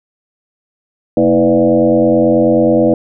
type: tone with frequency modulation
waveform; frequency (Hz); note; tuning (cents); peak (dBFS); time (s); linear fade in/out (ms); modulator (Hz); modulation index
sine; 410.7; G#4; -19; -7; 1.17-2.94; 2; 89.3; 2.4
effects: none